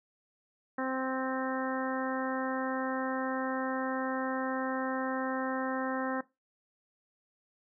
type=harmonic tone; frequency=261.6 Hz; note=C4; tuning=in tune; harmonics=1 / 2 / 3 / 4 / 5 / 6 / 7; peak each=-34 / -37 / -39 / -40 / -41 / -42 / -42 dBFS; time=0.78-6.21 s; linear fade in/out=5 ms; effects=noise-tail reverb RT60 0.2 s tail -17 dB re dry